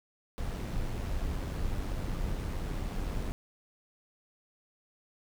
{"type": "noise with amplitude modulation", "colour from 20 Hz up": "brown", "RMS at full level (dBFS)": -32, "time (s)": [0.38, 3.32], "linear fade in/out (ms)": 0, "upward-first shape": "sine", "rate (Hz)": 95.7, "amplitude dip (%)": 35, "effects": []}